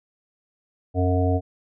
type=harmonic tone; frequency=91 Hz; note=F#2; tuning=28 cents flat; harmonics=1 / 3 / 5 / 7 / 8; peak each=-20 / -25 / -27 / -28 / -29 dBFS; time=0.94-1.41 s; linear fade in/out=50 ms; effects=none